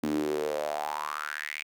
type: tone with high-pass filter sweep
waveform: sawtooth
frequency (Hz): 75.1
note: D2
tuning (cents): +39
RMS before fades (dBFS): -32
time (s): 0.03-1.63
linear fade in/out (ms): 5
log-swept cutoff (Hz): 250 to 2400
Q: 6.4
effects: none